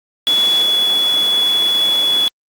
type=tone in noise; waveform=sine; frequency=3400 Hz; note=G#7; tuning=40 cents sharp; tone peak=-11 dBFS; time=0.27-2.28 s; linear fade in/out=0 ms; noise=pink; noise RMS=-25 dBFS; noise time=0.27-2.28 s; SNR=+11 dB; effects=high-pass 300 Hz 12 dB/octave + Opus 48 kbps